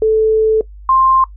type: tone pair in turn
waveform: sine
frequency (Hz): 437.9 / 1053.3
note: A4 / C6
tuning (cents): -8 / +11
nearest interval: octave + minor third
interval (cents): 1519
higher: second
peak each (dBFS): -8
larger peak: neither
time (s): 0.02-0.61 / 0.89-1.24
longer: first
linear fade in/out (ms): 2
effects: noise-tail reverb RT60 0.1 s tail -19 dB re dry + added 50 Hz sine -32 dBFS peak until 1.36 s